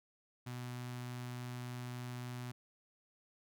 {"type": "tone with notch filter", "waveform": "sawtooth", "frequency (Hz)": 123.47, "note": "B2", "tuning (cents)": 0, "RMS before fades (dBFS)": -44, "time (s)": [0.46, 2.52], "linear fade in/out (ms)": 10, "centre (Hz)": 480, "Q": 1.4, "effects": []}